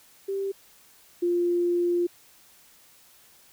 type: tone pair in turn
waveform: sine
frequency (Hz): 392 / 349.2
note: G4 / F4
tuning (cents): 0 / 0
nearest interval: major second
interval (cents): 200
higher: first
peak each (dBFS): -26 / -21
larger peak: second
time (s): 0.28-0.52 / 1.22-2.07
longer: second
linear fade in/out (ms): 10
effects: white hiss -56 dBFS RMS until 3.52 s